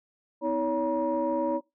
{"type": "tone cluster", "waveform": "sine", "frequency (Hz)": [252.5, 320, 564, 954], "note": ["B3", "D#4", "C#5", "A#5"], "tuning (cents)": [39, 49, 30, 40], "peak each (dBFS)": [-33, -29, -27, -30], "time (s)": [0.41, 1.61], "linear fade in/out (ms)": 50, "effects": ["noise-tail reverb RT60 0.2 s tail -20 dB re dry", "tanh soft clip ceiling -16 dBFS"]}